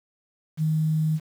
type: tone with quantisation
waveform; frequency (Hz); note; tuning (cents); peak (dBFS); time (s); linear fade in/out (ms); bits
sine; 156.5; D#3; +10; -20; 0.57-1.2; 50; 8
effects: none